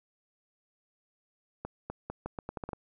accelerating click train, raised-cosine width 1 ms, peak -22 dBFS, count 10, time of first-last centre 1.65-2.732 s, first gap 250 ms, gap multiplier 0.8, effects none

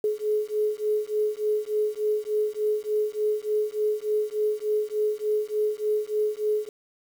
sine beating tone pair, 423.2 / 426.6 Hz, G#4 / G#4, +33 / +46 cents, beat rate 3.4 Hz, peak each -26 dBFS, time 0.04-6.69 s, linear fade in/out 2 ms, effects 8-bit

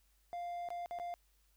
triangle tone with dropouts, 698.5 Hz, F5, in tune, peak -37 dBFS, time 0.33-1.14 s, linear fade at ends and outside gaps 0 ms, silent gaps 0.688-0.704 / 0.86-0.91 / 0.988-0.998 s, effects added 50 Hz sine -70 dBFS peak until 1.56 s + white hiss -75 dBFS RMS until 1.56 s

